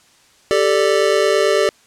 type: chord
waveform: square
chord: G suspended second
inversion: none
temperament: just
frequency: 392 / 441 / 588 Hz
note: G4 / A4 / D5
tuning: 0 / +4 / +2 cents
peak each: -18 dBFS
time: 0.51-1.69 s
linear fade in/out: 0 ms
effects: white hiss -52 dBFS RMS until 1.86 s + low-pass 8000 Hz 12 dB/octave